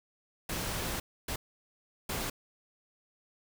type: noise bursts at uneven times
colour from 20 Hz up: pink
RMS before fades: -35 dBFS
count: 3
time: 0.49-1 / 1.28-1.36 / 2.09-2.3 s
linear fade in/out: 5 ms
effects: none